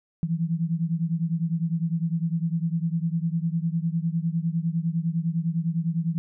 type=beating tone pair; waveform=sine; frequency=162.5 / 172.4 Hz; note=E3 / F3; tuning=-24 / -22 cents; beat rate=9.9 Hz; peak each=-25 / -27 dBFS; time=0.23-6.18 s; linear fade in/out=0 ms; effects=none